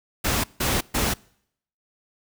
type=noise bursts at uneven times; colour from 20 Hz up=pink; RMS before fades=-23 dBFS; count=3; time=0.24-0.44 / 0.6-0.81 / 0.94-1.14 s; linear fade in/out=10 ms; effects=noise-tail reverb RT60 0.7 s tail -25 dB re dry